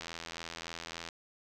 click train, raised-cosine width 0.2 ms, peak -23 dBFS, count 91, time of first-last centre 0.01-1.088 s, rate 83.5 Hz, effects none

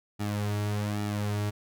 sawtooth tone with flanger, 103.83 Hz, G#2, in tune, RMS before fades -30 dBFS, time 0.19-1.51 s, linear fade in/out 20 ms, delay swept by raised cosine 1.9 to 4 ms, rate 1.2 Hz, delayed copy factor -0.7, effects none

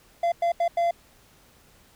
triangle tone bursts at uneven times, 685 Hz, F5, 34 cents flat, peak -18 dBFS, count 4, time 0.23-0.32 / 0.42-0.52 / 0.6-0.68 / 0.77-0.91 s, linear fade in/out 5 ms, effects pink hiss -57 dBFS RMS until 1.95 s

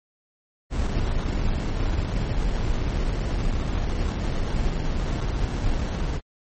brown noise with sample-and-hold, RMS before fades -24 dBFS, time 0.7-6.21 s, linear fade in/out 50 ms, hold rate 2450 Hz, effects MP3 32 kbps

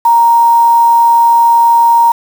sine tone with quantisation, 932.3 Hz, A#5, in tune, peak -4 dBFS, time 0.05-2.12 s, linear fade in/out 5 ms, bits 4, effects none

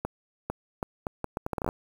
accelerating click train, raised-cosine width 1 ms, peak -15 dBFS, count 14, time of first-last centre 0.05-1.689 s, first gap 450 ms, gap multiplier 0.73, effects 7-bit

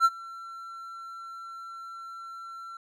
triangle tone with ADSR envelope, 1352 Hz, E6, 43 cents sharp, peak -13 dBFS, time 0-2.77 s, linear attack 49 ms, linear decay 43 ms, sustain -24 dB, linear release 3 ms, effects none

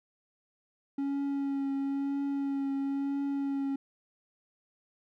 triangle tone with vibrato, 277.2 Hz, C#4, in tune, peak -27 dBFS, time 0.98-3.76 s, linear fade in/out 5 ms, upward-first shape triangle, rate 1 Hz, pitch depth 20 cents each way, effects none

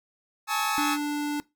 sawtooth chord, A major seventh, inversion third, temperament equal with one note detuned, 830.6 / 880 / 1108.7 / 1285.4 Hz, G#5 / A5 / C#6 / E6, 0 / 0 / 0 / -44 cents, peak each -27 / -27 / -30 / -25 dBFS, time 0.47-0.98 s, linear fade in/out 50 ms
square tone, 293.7 Hz, D4, in tune, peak -27 dBFS, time 0.78-1.4 s, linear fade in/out 0 ms
effects noise-tail reverb RT60 0.2 s tail -20 dB re dry

